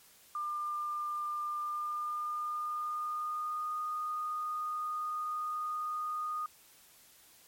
sine tone with pitch glide, 1198 to 1231.7 Hz, D6 to D#6, +34 to -18 cents, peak -33 dBFS, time 0.35-6.46 s, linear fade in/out 2 ms, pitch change +48 cents, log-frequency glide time 1.52-3.76 s, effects white hiss -60 dBFS RMS until 7.47 s + MP3 64 kbps

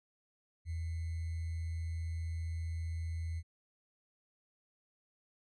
sine tone with sample-and-hold, 82.41 Hz, E2, in tune, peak -35 dBFS, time 0.65-3.43 s, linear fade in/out 50 ms, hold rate 2100 Hz, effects resampled to 24000 Hz

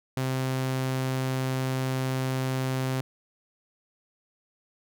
sawtooth tone, 130.81 Hz, C3, in tune, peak -22 dBFS, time 0.17-3.01 s, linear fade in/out 2 ms, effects none

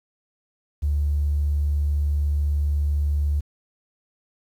triangle tone, 73 Hz, D2, 10 cents flat, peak -15 dBFS, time 0.82-3.41 s, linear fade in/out 20 ms, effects tanh soft clip ceiling -17 dBFS + 9-bit

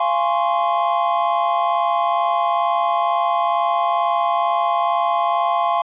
triangle chord, Db major seventh, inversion first, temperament equal with one note detuned, 690 / 830.6 / 1046.5 / 1108.7 Hz, F5 / Ab5 / C6 / Db6, -21 / 0 / 0 / 0 cents, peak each -18 / -21 / -19 / -23 dBFS, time 0-5.82 s, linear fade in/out 5 ms, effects resampled to 8000 Hz

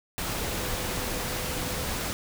sine tone in noise, 502 Hz, B4, 28 cents sharp, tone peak -41 dBFS, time 0.51-1.86 s, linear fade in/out 0 ms, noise pink, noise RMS -31 dBFS, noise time 0.18-2.13 s, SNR -13 dB, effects none

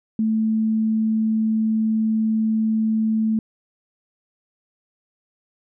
sine tone, 219.9 Hz, A3, 1 cent flat, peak -17 dBFS, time 0.19-3.39 s, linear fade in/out 2 ms, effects none

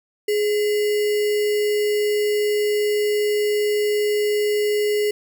sine tone with sample-and-hold, 418.7 Hz, G#4, 14 cents sharp, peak -17 dBFS, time 0.28-5.11 s, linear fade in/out 5 ms, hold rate 2450 Hz, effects none

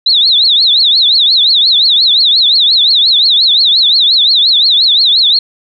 sine tone with vibrato, 3855 Hz, B7, 43 cents flat, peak -5 dBFS, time 0.06-5.39 s, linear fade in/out 5 ms, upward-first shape triangle, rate 5.7 Hz, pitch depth 240 cents each way, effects none

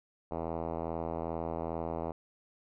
5% pulse tone with low-pass filter, 82.41 Hz, E2, in tune, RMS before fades -36 dBFS, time 0.31-2.12 s, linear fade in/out 5 ms, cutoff 770 Hz, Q 1.3, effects none

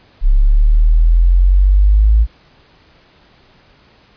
sine exponential sweep, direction up, 33.49 to 55.4 Hz, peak -6 dBFS, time 0.21-2.27 s, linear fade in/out 50 ms, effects pink hiss -49 dBFS RMS until 4.16 s + resampled to 11025 Hz

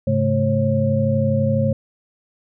sine tone cluster, 103.6 / 135.6 / 217.6 / 541 Hz, G#2 / C#3 / A3 / C#5, -4 / -38 / -19 / -42 cents, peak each -21 dBFS, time 0.07-1.73 s, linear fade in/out 5 ms, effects none

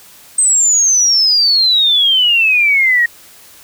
sine exponential sweep, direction down, 8372 to 1864.7 Hz, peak -8 dBFS, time 0.38-3.06 s, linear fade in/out 5 ms, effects white hiss -41 dBFS RMS until 3.63 s

